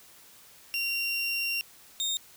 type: tone pair in turn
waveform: 30% pulse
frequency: 2758 / 3681 Hz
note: F7 / A#7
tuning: -22 / -23 cents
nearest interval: perfect fourth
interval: 499 cents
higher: second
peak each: -25 dBFS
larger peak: neither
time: 0.74-1.61 / 2-2.17 s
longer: first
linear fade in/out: 0 ms
effects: white hiss -54 dBFS RMS until 2.36 s